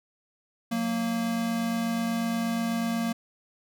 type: tone pair together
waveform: square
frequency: 182.42 / 230.7 Hz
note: F#3 / A#3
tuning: -24 / -18 cents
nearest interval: major third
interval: 406 cents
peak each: -35 / -27 dBFS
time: 0.71-3.13 s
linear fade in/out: 10 ms
effects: none